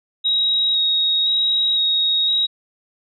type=tone with vibrato; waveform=sine; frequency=3791 Hz; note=A#7; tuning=28 cents sharp; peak=-15 dBFS; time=0.24-2.47 s; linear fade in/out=20 ms; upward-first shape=square; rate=0.98 Hz; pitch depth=11 cents each way; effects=none